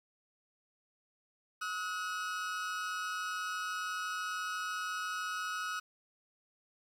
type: tone pair together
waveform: 40% pulse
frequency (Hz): 1276 / 1461.9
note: D#6 / F#6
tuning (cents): +43 / -21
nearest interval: major second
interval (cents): 236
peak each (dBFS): -37 / -38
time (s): 1.61-5.8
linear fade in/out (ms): 10
effects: low-pass 9000 Hz 12 dB/octave + 10-bit